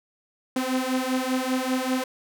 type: beating tone pair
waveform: sawtooth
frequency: 255 / 260.1 Hz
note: C4 / C4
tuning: -44 / -10 cents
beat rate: 5.1 Hz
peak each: -23 / -22 dBFS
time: 0.56-2.04 s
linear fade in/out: 5 ms
effects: none